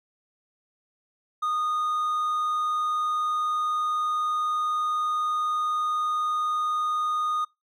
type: tone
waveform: triangle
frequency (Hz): 1232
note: D#6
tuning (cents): -17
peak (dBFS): -22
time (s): 1.42-7.45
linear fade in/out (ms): 10
effects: noise-tail reverb RT60 0.2 s tail -22 dB re dry